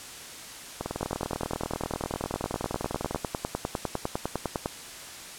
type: two click trains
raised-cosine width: 1 ms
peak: -16 / -13 dBFS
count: 48 / 37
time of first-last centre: 0.81-3.16 / 1.03-4.659 s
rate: 20 / 9.92 Hz
effects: white hiss -42 dBFS RMS until 5.38 s + low-pass 10000 Hz 12 dB/octave